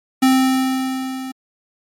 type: tone with level ramp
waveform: square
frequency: 261.6 Hz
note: C4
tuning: in tune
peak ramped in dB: -10 to -27 dBFS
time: 0.22-1.32 s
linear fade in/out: 10 ms
effects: MP3 64 kbps